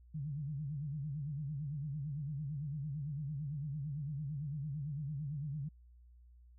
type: tone with vibrato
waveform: sine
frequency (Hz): 145.4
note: D3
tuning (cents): -17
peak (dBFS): -37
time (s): 0.14-5.69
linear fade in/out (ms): 10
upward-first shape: sine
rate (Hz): 8.9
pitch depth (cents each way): 140
effects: added 60 Hz sine -57 dBFS peak until 6.58 s